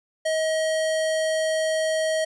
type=tone; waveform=square; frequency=634 Hz; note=D#5; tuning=32 cents sharp; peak=-22 dBFS; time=0.25-2.25 s; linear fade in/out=10 ms; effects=resampled to 24000 Hz